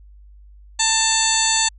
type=harmonic tone with a mistuned harmonic; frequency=891 Hz; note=A5; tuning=22 cents sharp; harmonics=1 / 2 / 3 / 4 / 5 / 7 / 8 / 9; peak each=-24 / -26 / -27 / -24 / -23 / -25 / -22 / -23 dBFS; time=0.79-1.69 s; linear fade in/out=10 ms; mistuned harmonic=9; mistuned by=-20 cents; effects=added 50 Hz sine -42 dBFS peak until 1.78 s